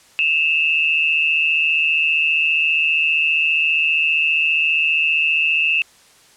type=tone pair together; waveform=sine; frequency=2612 / 2767 Hz; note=E7 / F7; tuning=-17 / -17 cents; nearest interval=minor second; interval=100 cents; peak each=-16 / -19 dBFS; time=0.19-5.82 s; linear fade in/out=0 ms; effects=white hiss -50 dBFS RMS until 6.36 s + low-pass 9000 Hz 12 dB/octave